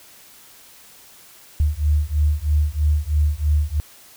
sine beating tone pair, 73.42 / 76.52 Hz, D2 / D#2, 0 / -28 cents, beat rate 3.1 Hz, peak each -19 dBFS, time 1.6-3.8 s, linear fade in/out 0 ms, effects white hiss -47 dBFS RMS until 4.16 s

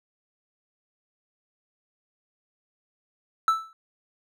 triangle tone with exponential decay, 1318.5 Hz, E6, in tune, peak -13 dBFS, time 3.48-3.73 s, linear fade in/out 1 ms, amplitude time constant 54 ms, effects none

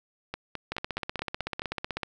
two click trains, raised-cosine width 0.3 ms, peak -17 / -15 dBFS, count 7 / 22, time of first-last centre 0.34-1.619 / 0.72-2.032 s, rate 4.69 / 16 Hz, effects none

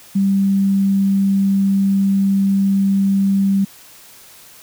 sine tone, 196 Hz, G3, in tune, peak -12 dBFS, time 0.15-3.65 s, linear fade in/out 10 ms, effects white hiss -43 dBFS RMS until 4.62 s

